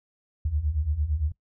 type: beating tone pair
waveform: sine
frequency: 69.9 / 78.7 Hz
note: C#2 / D#2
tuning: +15 / +20 cents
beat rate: 8.8 Hz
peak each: -29 / -25 dBFS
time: 0.45-1.32 s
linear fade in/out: 5 ms
effects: noise-tail reverb RT60 0.1 s tail -21 dB re dry